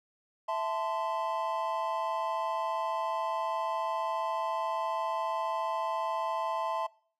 triangle chord, A minor, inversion second, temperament equal with one note detuned, 659.3 / 880 / 1034.5 Hz, E5 / A5 / C6, 0 / 0 / -20 cents, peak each -32 dBFS, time 0.48-6.87 s, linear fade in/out 10 ms, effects noise-tail reverb RT60 0.5 s tail -23 dB re dry

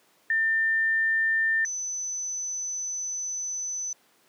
sine tone pair in turn, 1800 / 6032 Hz, A6 / F#8, +39 / +32 cents, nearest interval octave + major sixth, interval 2093 cents, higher second, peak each -21 / -29 dBFS, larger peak first, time 0.3-1.65 / 1.65-3.93 s, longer second, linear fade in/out 2 ms, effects pink hiss -62 dBFS RMS until 4.28 s + high-pass 300 Hz 12 dB/octave

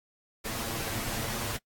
pink noise with comb filter, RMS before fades -34 dBFS, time 0.44-1.58 s, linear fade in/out 20 ms, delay 8.9 ms, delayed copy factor +0.7, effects noise-tail reverb RT60 0.1 s tail -22 dB re dry + AAC 64 kbps

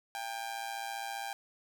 sawtooth tone with amplitude modulation, 796 Hz, G5, 26 cents sharp, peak -30 dBFS, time 0.15-1.33 s, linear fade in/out 0 ms, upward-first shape sine, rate 115 Hz, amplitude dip 70%, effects none

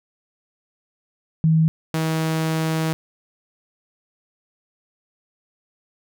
sine / sawtooth tone pair in turn, 160 / 160 Hz, D#3 / D#3, +49 / +49 cents, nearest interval unison, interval 0 cents, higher neither, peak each -13 / -16 dBFS, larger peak first, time 1.44-1.68 / 1.94-2.93 s, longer second, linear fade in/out 0 ms, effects none

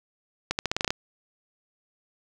accelerating click train, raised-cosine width 0.2 ms, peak -8 dBFS, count 9, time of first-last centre 0.51-0.905 s, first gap 79 ms, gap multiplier 0.86, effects none

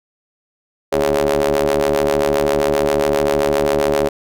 sawtooth ring-modulated tone, 73.42 Hz, D2, in tune, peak -7 dBFS, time 0.92-4.09 s, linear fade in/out 10 ms, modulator 481 Hz, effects none

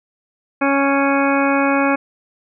harmonic tone, 277.2 Hz, C#4, in tune, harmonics 1 / 2 / 3 / 4 / 5 / 6 / 8 / 9, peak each -17 / -20 / -22 / -23 / -24 / -25 / -26 / -27 dBFS, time 0.61-1.96 s, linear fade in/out 10 ms, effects none

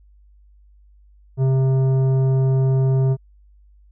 sine tone with tanh clipping, 132.6 Hz, C3, 23 cents sharp, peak -16 dBFS, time 1.37-3.17 s, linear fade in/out 50 ms, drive 11 dB, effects added 50 Hz sine -48 dBFS peak until 3.91 s

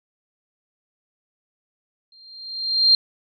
sine tone with exponential growth, 4186 Hz, C8, in tune, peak -9 dBFS, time 2.12-2.95 s, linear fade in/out 2 ms, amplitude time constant 180 ms, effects none

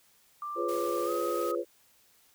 sine tone with pitch glide, 1182 to 1259.5 Hz, D6 to D#6, +11 to +21 cents, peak -34 dBFS, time 0.42-1.55 s, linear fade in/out 2 ms, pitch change +110 cents, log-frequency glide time 1.05-1.1 s
sine chord, C# dominant seventh, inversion first, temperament just, 346.5 / 415.8 / 498.9 / 554.4 Hz, E#4 / G#4 / B4 / C#5, -14 / +2 / +17 / 0 cents, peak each -33 / -36 / -33 / -36 dBFS, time 0.55-1.65 s, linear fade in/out 50 ms
white noise, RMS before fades -45 dBFS, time 0.68-1.52 s, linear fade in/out 10 ms
effects white hiss -64 dBFS RMS until 2.34 s

